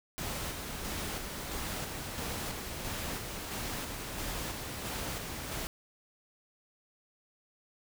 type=noise with tremolo; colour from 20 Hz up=pink; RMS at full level=-37 dBFS; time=0.18-5.67 s; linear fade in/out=0 ms; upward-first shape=square; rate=1.5 Hz; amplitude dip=30%; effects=none